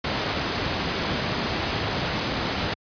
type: noise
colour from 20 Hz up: pink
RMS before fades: -25 dBFS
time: 0.04-2.74 s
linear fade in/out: 5 ms
effects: high-pass 80 Hz 12 dB/octave + resampled to 11025 Hz